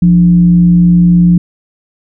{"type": "tone with frequency modulation", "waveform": "sine", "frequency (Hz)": 174.61, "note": "F3", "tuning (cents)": 0, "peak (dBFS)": -3, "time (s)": [0.02, 1.38], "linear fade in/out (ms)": 5, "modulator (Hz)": 124, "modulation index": 0.27, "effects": []}